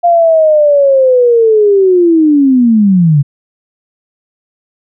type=linear sweep; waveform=sine; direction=down; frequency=700 to 136.3 Hz; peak=-4 dBFS; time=0.03-3.23 s; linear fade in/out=20 ms; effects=none